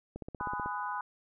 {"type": "click train", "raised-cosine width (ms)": 2, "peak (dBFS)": -27, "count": 9, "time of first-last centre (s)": [0.16, 0.66], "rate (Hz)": 16}
{"type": "chord", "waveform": "sine", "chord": "G# minor seventh", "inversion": "none", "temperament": "equal with one note detuned", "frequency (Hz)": [830.6, 1003.9, 1244.5, 1480], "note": ["G#5", "B5", "D#6", "F#6"], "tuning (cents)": [0, 28, 0, 0], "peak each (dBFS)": [-39, -36, -41, -41], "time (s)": [0.4, 1.01], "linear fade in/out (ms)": 2}
{"effects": []}